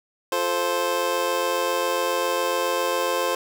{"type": "chord", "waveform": "25% pulse", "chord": "F major", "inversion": "none", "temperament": "just", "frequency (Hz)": [349.2, 436.5, 523.8], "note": ["F4", "A4", "C5"], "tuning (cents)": [0, -14, 2], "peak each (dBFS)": [-26, -25, -20], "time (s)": [0.32, 3.35], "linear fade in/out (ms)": 2, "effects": []}